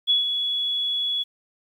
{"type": "tone with ADSR envelope", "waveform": "sine", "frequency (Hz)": 3383, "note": "G#7", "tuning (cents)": 31, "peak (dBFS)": -15, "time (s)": [0.07, 1.24], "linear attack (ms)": 31, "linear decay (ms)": 140, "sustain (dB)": -7, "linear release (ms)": 21, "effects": ["9-bit"]}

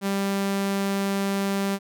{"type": "tone", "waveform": "sawtooth", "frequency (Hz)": 197.2, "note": "G3", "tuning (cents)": 11, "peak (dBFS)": -19, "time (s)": [0.01, 1.79], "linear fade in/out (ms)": 50, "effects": []}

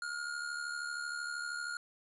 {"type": "tone with amplitude modulation", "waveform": "square", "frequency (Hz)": 1423, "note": "F6", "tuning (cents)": 32, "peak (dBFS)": -35, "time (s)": [0.02, 1.77], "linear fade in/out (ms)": 2, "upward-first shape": "sine", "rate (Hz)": 72.9, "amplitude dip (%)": 60, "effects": ["resampled to 24000 Hz", "11-bit"]}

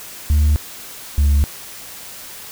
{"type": "tone pair in turn", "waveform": "sine", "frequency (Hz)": [74.6, 71.63], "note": ["D2", "D2"], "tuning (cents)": [28, -43], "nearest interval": "minor second", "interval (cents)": 71, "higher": "first", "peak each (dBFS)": -8, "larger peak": "neither", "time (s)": [[0.3, 0.56], [1.18, 1.44]], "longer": "neither", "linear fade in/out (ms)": 0, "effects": ["tanh soft clip ceiling -10 dBFS", "white hiss -35 dBFS RMS until 2.51 s"]}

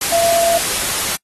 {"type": "tone in noise", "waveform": "sine", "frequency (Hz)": 677, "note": "E5", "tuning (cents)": 46, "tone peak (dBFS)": -13, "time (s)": [0.12, 0.58], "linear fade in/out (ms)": 5, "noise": "white", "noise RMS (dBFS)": -19, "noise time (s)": [0.01, 1.16], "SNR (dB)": 3, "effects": ["noise-tail reverb RT60 0.1 s tail -26 dB re dry", "AAC 32 kbps"]}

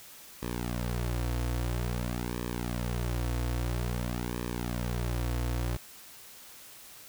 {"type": "tone with flanger", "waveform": "sawtooth", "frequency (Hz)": 60, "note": "B1", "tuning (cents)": -49, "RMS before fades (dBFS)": -32, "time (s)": [0.42, 5.77], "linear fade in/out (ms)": 10, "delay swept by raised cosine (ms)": [1.4, 5.1], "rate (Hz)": 0.5, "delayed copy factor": -0.85, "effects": ["white hiss -50 dBFS RMS until 7.08 s"]}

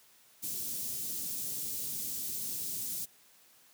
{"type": "band-stop noise", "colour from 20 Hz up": "white", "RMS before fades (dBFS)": -37, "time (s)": [0.42, 3.06], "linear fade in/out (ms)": 20, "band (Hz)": [280, 5900], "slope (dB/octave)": 12, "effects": ["white hiss -62 dBFS RMS until 3.73 s", "high-pass 100 Hz 12 dB/octave"]}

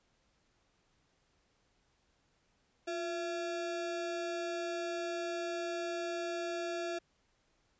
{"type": "ring-modulated tone", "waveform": "square", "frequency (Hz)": 511, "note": "C5", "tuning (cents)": -41, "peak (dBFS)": -33, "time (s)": [2.87, 6.99], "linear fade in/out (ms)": 10, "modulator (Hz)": 160, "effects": ["pink hiss -74 dBFS RMS until 7.79 s", "resampled to 16000 Hz"]}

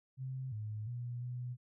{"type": "tone with pitch steps", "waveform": "sine", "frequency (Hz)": [130.9, 107.1, 121.2, 123.6], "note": ["C3", "A2", "B2", "B2"], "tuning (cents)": [1, -46, -32, 2], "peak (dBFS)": -38, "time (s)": [0.17, 1.57], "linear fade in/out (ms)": 50, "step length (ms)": 350, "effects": []}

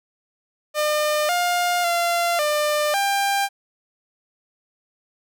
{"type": "tone with pitch steps", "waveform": "sawtooth", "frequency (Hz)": [603, 707, 689, 598, 796], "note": ["D5", "F5", "F5", "D5", "G5"], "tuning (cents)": [46, 21, -24, 31, 26], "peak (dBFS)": -15, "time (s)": [0.74, 3.49], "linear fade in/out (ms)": 50, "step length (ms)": 550, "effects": []}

